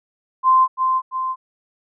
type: tone with echo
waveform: sine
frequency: 1040 Hz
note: C6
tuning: 11 cents flat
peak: -10 dBFS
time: 0.43-0.68 s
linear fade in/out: 50 ms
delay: 340 ms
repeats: 2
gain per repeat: -5 dB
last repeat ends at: 1.36 s
effects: none